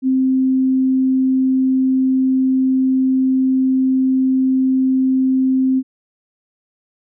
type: tone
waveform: sine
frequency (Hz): 261.6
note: C4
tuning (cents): 0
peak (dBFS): -12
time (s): 0.02-5.83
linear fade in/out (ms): 50
effects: none